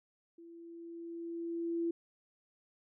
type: tone with level ramp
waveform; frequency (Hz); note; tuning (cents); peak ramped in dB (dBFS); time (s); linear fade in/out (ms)
sine; 336.6; E4; +36; -51 to -30; 0.38-1.91; 5
effects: none